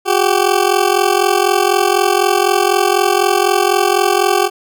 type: ring-modulated tone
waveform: 20% pulse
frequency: 384.7 Hz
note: G4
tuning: 33 cents flat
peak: -3 dBFS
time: 0.05-4.5 s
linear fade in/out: 50 ms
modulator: 22 Hz
effects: none